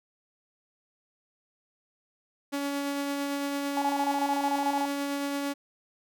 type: tone with tremolo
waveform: sawtooth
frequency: 282.2 Hz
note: C#4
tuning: 31 cents sharp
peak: -24 dBFS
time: 2.52-5.54 s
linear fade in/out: 20 ms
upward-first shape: triangle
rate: 8.9 Hz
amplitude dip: 25%
type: tone bursts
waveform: sine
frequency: 844 Hz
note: G#5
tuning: 28 cents sharp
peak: -25 dBFS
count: 15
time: 3.77-4.855 s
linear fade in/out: 2 ms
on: 49 ms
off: 25 ms
effects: none